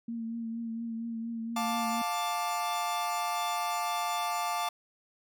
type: tone with vibrato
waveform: sine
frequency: 229.2 Hz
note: A#3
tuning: 29 cents flat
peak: -33 dBFS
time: 0.08-2.02 s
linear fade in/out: 5 ms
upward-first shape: triangle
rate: 4.3 Hz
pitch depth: 33 cents each way
type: chord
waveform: 45% pulse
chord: D minor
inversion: first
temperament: equal with one note detuned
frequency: 704.5 / 880 / 1174.7 Hz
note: F5 / A5 / D6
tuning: +15 / 0 / 0 cents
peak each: -34 dBFS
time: 1.56-4.69 s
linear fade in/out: 5 ms
effects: none